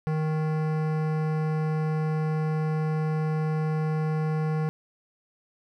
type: tone with hard clipping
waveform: sine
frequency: 155.9 Hz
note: D#3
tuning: 4 cents sharp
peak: -26 dBFS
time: 0.07-4.69 s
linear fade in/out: 0 ms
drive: 17 dB
effects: none